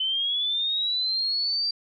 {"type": "linear sweep", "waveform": "sine", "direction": "up", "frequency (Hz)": [3038, 4705], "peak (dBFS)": -23, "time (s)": [0, 1.71], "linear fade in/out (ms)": 5, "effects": []}